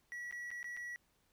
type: tone with dropouts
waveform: triangle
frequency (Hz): 1934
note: B6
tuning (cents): -37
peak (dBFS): -40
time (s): 0.12-0.96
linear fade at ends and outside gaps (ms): 0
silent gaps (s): 0.311-0.325 / 0.505-0.514 / 0.629-0.643 / 0.766-0.772
effects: pink hiss -75 dBFS RMS until 1.32 s